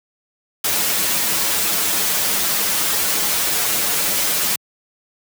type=noise with comb filter; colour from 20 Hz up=white; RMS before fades=-19 dBFS; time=0.64-4.56 s; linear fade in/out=5 ms; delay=7.8 ms; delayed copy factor=-0.8; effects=high-pass 100 Hz 12 dB/octave